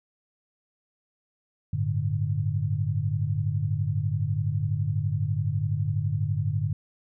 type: chord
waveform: sine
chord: G suspended second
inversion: none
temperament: equal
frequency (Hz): 98 / 110 / 146.83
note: G2 / A2 / D3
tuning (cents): 0 / 0 / 0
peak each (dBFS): -28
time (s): 1.73-6.73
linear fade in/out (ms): 5
effects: none